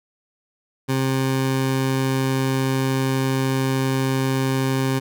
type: tone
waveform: 20% pulse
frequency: 132.9 Hz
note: C3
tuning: 27 cents sharp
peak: -14 dBFS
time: 0.88-5 s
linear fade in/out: 20 ms
effects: none